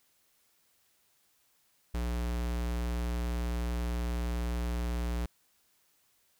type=tone; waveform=square; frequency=59.4 Hz; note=A#1; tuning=33 cents sharp; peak=-31 dBFS; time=1.94-5.26 s; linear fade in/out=5 ms; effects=white hiss -70 dBFS RMS until 6.39 s